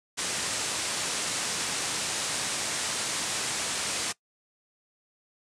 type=low-pass noise; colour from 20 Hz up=white; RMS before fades=-31 dBFS; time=0.17-4.13 s; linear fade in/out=20 ms; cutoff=9400 Hz; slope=48 dB/octave; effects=noise-tail reverb RT60 0.1 s tail -21 dB re dry + high-pass 100 Hz 12 dB/octave